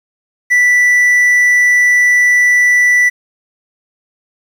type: tone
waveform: triangle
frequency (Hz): 1970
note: B6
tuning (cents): -5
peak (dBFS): -5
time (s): 0.5-3.1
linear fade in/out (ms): 20
effects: 7-bit